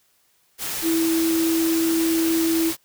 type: tone in noise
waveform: sine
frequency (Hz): 327.8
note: E4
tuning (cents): -10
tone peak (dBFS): -18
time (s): 0.82-2.73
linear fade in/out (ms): 50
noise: white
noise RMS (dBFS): -28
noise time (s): 0.58-2.77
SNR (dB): +7
effects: white hiss -63 dBFS RMS until 2.84 s